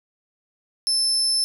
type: tone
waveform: 35% pulse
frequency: 5274 Hz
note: E8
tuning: in tune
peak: -16 dBFS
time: 0.87-1.44 s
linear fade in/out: 0 ms
effects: none